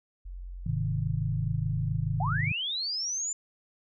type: tone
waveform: sine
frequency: 44.72 Hz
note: F1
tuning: 42 cents sharp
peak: -37 dBFS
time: 0.25-2.42 s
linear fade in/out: 10 ms
type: chord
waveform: sine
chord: Ab major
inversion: none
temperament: equal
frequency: 103.83 / 130.81 / 155.56 Hz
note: Ab2 / C3 / Eb3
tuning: 0 / 0 / 0 cents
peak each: -31 dBFS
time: 0.66-2.52 s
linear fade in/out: 5 ms
type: linear sweep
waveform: sine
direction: up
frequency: 681 to 7190 Hz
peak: -29 dBFS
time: 2.2-3.33 s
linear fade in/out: 5 ms
effects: none

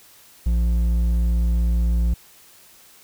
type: tone with hard clipping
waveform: sine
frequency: 57.9 Hz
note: A#1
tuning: 11 cents flat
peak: -18 dBFS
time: 0.46-2.14 s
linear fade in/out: 5 ms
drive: 6 dB
effects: white hiss -50 dBFS RMS until 3.03 s

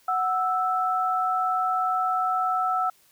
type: tone pair together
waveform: sine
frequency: 740.5 / 1318.5 Hz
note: F#5 / E6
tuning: +1 / 0 cents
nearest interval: minor seventh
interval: 999 cents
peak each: -25 / -24 dBFS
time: 0.08-2.9 s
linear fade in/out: 5 ms
effects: white hiss -60 dBFS RMS until 3.11 s

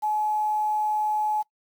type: tone with quantisation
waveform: sine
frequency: 851 Hz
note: G#5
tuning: 42 cents sharp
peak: -22 dBFS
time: 0.02-1.43 s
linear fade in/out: 20 ms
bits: 8
effects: noise-tail reverb RT60 0.1 s tail -21 dB re dry

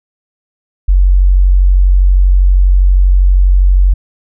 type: tone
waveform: sine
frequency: 46.25 Hz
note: F#1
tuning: in tune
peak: -4 dBFS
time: 0.88-3.94 s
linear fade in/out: 10 ms
effects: none

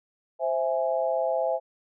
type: chord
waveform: sine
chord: C augmented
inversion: none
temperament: equal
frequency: 523.3 / 659.3 / 830.6 Hz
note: C5 / E5 / G#5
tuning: 0 / 0 / 0 cents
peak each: -27 / -26 / -31 dBFS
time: 0.39-1.6 s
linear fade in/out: 50 ms
effects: none

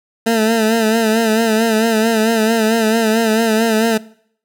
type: tone with vibrato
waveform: 20% pulse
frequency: 223.1 Hz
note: A3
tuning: 24 cents sharp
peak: -7 dBFS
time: 0.26-3.98 s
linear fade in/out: 10 ms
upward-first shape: sine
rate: 4.5 Hz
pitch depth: 56 cents each way
effects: noise-tail reverb RT60 0.6 s tail -21 dB re dry

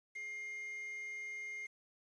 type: tone with quantisation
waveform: triangle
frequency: 2120 Hz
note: C7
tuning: 22 cents sharp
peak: -40 dBFS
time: 0.15-1.67 s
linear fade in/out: 10 ms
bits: 10
effects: resampled to 22050 Hz

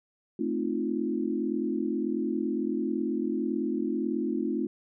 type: chord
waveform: sine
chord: F dominant seventh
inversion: first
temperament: equal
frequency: 220 / 261.6 / 311.1 / 349.2 Hz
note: A3 / C4 / Eb4 / F4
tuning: 0 / 0 / 0 / 0 cents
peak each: -32 dBFS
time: 0.39-4.67 s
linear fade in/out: 5 ms
effects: none

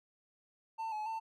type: tone with pitch steps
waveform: triangle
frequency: 895 / 854 / 894 Hz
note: A5 / G#5 / A5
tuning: +29 / +48 / +27 cents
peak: -34 dBFS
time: 0.78-1.2 s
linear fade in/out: 20 ms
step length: 140 ms
effects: none

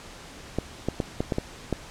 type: clicks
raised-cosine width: 2 ms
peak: -11 dBFS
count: 7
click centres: 0.586 / 0.886 / 1.002 / 1.205 / 1.322 / 1.384 / 1.727 s
effects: pink hiss -44 dBFS RMS until 1.9 s + low-pass 8000 Hz 12 dB/octave

